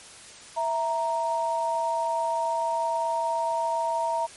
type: tone pair together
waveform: sine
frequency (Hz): 659.2 / 932.3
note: E5 / A#5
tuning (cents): 0 / 0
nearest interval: tritone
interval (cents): 600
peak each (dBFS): -28 / -25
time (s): 0.56-4.27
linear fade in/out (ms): 20
effects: white hiss -46 dBFS RMS until 4.36 s + MP3 48 kbps